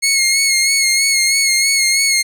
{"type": "tone with vibrato", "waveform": "15% pulse", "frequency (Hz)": 2168, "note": "C#7", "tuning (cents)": -39, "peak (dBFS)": -5, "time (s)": [0.02, 2.23], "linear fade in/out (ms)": 20, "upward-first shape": "sine", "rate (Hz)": 3.1, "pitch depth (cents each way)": 38, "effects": []}